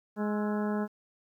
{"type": "harmonic tone with a mistuned harmonic", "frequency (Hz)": 209.4, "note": "G#3", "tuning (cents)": 15, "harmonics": [1, 2, 3, 4, 5, 6, 7, 8], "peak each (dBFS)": [-29, -35, -39, -41, -43, -45, -46, -47], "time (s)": [0.16, 0.88], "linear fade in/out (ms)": 50, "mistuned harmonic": 6, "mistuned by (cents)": 84, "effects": ["11-bit"]}